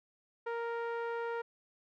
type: tone with low-pass filter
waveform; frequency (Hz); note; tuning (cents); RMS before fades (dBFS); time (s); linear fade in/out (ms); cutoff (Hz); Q
sawtooth; 466.2; A#4; 0; -37; 0.46-1.42; 10; 1500; 1.2
effects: none